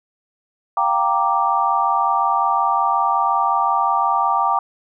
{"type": "chord", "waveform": "sine", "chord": "G minor seventh", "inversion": "third", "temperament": "equal", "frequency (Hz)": [698.5, 784, 932.3, 1174.7], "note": ["F5", "G5", "Bb5", "D6"], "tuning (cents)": [0, 0, 0, 0], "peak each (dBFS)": [-25, -20, -20, -19], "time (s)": [0.77, 4.59], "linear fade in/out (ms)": 2, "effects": []}